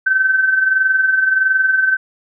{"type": "tone with amplitude modulation", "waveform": "sine", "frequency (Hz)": 1538, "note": "G6", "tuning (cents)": -33, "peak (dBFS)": -9, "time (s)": [0.06, 1.97], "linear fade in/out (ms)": 10, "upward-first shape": "sine", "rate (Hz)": 21.5, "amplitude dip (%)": 55, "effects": []}